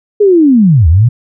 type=linear two-way sweep; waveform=sine; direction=down then up; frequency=425.5 to 73.42 to 127.2 Hz; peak=-3 dBFS; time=0.2-1.09 s; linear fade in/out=10 ms; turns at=0.88 s; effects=none